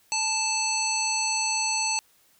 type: harmonic tone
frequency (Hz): 878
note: A5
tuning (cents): -4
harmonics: 1 / 3 / 5 / 7 / 9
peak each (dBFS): -30 / -30 / -30 / -30 / -30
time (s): 0.12-1.99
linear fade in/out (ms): 0
effects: white hiss -62 dBFS RMS until 2.39 s